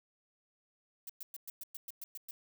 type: noise bursts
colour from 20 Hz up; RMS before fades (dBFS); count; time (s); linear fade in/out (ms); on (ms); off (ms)
violet; -44; 10; 1.07-2.31; 2; 25; 110
effects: none